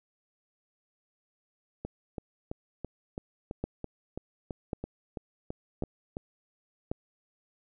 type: two click trains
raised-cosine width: 2 ms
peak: -18 / -22 dBFS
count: 4 / 14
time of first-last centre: 3.64-6.915 / 1.85-6.169 s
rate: 0.916 / 3.01 Hz
effects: none